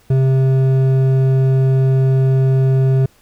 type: tone with hard clipping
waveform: sine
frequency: 132.6 Hz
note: C3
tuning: 23 cents sharp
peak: -12 dBFS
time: 0.1-3.06 s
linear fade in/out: 5 ms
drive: 8 dB
effects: pink hiss -53 dBFS RMS until 3.21 s